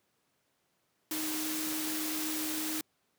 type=tone in noise; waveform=sine; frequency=311.1 Hz; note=D#4; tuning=in tune; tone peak=-36 dBFS; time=1.11-2.81 s; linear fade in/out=2 ms; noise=white; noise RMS=-36 dBFS; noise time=1.11-2.81 s; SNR=-3 dB; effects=pink hiss -75 dBFS RMS until 3.18 s + high-pass 150 Hz 12 dB/octave